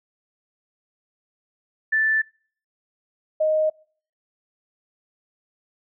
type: tone pair in turn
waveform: sine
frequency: 1760 / 622.3 Hz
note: A6 / D#5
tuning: 0 / 0 cents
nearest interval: octave + tritone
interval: 1800 cents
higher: first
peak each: -17 dBFS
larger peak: neither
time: 1.92-2.22 / 3.4-3.7 s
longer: neither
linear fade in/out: 10 ms
effects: noise-tail reverb RT60 0.5 s tail -26 dB re dry